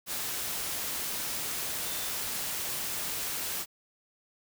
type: tone in noise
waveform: sine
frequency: 3575 Hz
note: A7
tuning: 27 cents sharp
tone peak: -44 dBFS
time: 1.83-2.14 s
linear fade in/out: 50 ms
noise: white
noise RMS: -34 dBFS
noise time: 0.06-3.66 s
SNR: -13 dB
effects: none